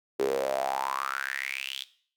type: tone with high-pass filter sweep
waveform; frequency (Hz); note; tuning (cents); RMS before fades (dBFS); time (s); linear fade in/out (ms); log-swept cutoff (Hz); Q
sawtooth; 67.1; C2; +44; -31; 0.19-1.84; 10; 390 to 3500; 7.8
effects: noise-tail reverb RT60 0.5 s tail -17 dB re dry